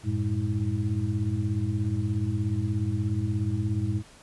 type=tone cluster; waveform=sine; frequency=94.6 / 111.4 / 206.1 / 319.8 Hz; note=F#2 / A2 / G#3 / D#4; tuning=+39 / +22 / -13 / +48 cents; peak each=-29 / -27 / -34 / -34 dBFS; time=0.03-4.03 s; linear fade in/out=50 ms; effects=pink hiss -52 dBFS RMS until 4.22 s + resampled to 24000 Hz